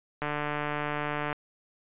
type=click train; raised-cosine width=0.5 ms; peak=-16 dBFS; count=165; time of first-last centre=0.22-1.328 s; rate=148 Hz; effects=resampled to 8000 Hz